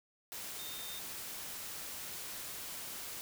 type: tone in noise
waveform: sine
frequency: 3653 Hz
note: A#7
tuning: 36 cents flat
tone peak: -47 dBFS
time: 0.59-0.99 s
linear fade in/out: 0 ms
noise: white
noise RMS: -44 dBFS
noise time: 0.32-3.21 s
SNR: -6 dB
effects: none